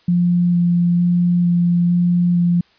sine tone with vibrato, 174.61 Hz, F3, in tune, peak -12 dBFS, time 0.08-2.61 s, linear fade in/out 5 ms, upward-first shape square, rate 1.1 Hz, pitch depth 8 cents each way, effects white hiss -55 dBFS RMS until 2.78 s + resampled to 11025 Hz

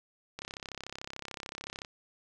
click train, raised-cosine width 0.2 ms, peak -22 dBFS, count 50, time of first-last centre 0.39-1.848 s, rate 33.6 Hz, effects none

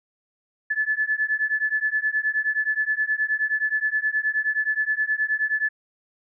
sine beating tone pair, 1726 / 1735.5 Hz, A6 / A6, -34 / -24 cents, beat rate 9.5 Hz, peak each -24 dBFS, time 0.7-5.69 s, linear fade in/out 10 ms, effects none

